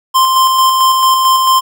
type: tone with tremolo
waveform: square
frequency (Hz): 1046.5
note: C6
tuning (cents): 0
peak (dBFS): -7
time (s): 0.14-1.61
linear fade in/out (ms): 20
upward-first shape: square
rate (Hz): 4.5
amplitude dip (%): 30
effects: none